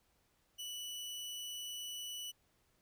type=tone; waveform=sawtooth; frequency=2961 Hz; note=F#7; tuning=1 cent sharp; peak=-39 dBFS; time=0.58-2.32 s; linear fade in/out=20 ms; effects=pink hiss -75 dBFS RMS until 2.81 s